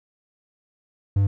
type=tone; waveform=triangle; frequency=99 Hz; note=G2; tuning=18 cents sharp; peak=-14 dBFS; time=1.16-1.27 s; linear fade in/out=5 ms; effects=none